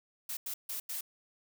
blue noise bursts at uneven times, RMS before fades -38 dBFS, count 4, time 0.29-0.37 / 0.46-0.54 / 0.69-0.8 / 0.89-1.01 s, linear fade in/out 5 ms, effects none

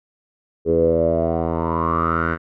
10% pulse tone with low-pass filter sweep, 82.5 Hz, E2, 2 cents sharp, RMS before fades -19 dBFS, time 0.65-2.38 s, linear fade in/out 50 ms, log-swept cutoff 430 to 1600 Hz, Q 8.9, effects none

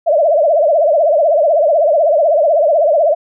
sine tone with vibrato, 623 Hz, D#5, 2 cents sharp, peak -8 dBFS, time 0.06-3.15 s, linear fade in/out 20 ms, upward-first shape triangle, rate 16 Hz, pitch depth 200 cents each way, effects none

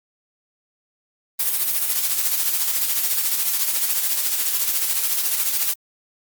blue noise with tremolo, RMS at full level -19 dBFS, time 1.39-5.74 s, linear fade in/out 10 ms, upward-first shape sine, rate 14 Hz, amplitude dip 50%, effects Opus 32 kbps

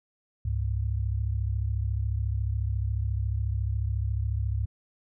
sine tone pair together, 68.48 / 102.6 Hz, C#2 / G#2, -20 / -21 cents, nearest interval perfect fifth, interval 699 cents, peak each -28 dBFS, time 0.45-4.66 s, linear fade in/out 5 ms, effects none

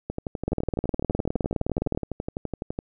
two click trains, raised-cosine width 2 ms, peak -15 / -11 dBFS, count 33 / 30, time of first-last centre 0.1-2.789 / 0.48-1.975 s, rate 11.9 / 19.4 Hz, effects none

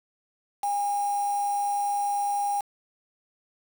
sine tone with quantisation, 813 Hz, G#5, 37 cents flat, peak -24 dBFS, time 0.63-2.61 s, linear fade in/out 5 ms, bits 6, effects none

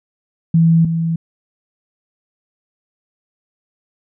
sine tone pair in turn, 164.81 / 164.81 Hz, E3 / E3, 0 / 0 cents, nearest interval unison, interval 0 cents, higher neither, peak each -8 / -15 dBFS, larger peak first, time 0.54-0.85 / 0.85-1.16 s, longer neither, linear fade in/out 5 ms, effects none

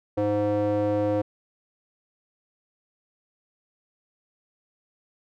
square tone with band-pass filter, 103.83 Hz, G#2, in tune, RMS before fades -24 dBFS, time 0.17-1.22 s, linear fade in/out 10 ms, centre 460 Hz, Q 3.2, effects none

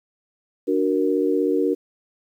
sine chord, D augmented, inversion none, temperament equal, 293.7 / 370 / 466.2 Hz, D4 / F#4 / A#4, 0 / 0 / 0 cents, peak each -22 dBFS, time 0.67-1.75 s, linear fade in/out 20 ms, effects 9-bit

